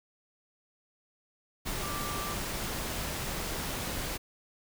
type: tone in noise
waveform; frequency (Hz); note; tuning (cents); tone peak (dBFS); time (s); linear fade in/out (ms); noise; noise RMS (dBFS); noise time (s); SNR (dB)
sine; 1174.7; D6; 0; -38; 1.82-2.35; 20; pink; -35; 1.65-4.18; -6
effects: none